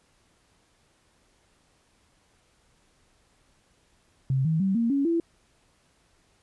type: tone with pitch steps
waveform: sine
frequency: 133 / 160 / 192.49 / 231.6 / 278.6 / 335.1 Hz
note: C3 / D#3 / G3 / A#3 / C#4 / E4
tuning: +29 / +49 / -31 / -11 / +9 / +29 cents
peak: -21 dBFS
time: 4.3-5.2 s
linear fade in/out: 2 ms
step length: 150 ms
effects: pink hiss -65 dBFS RMS until 6.42 s + resampled to 24000 Hz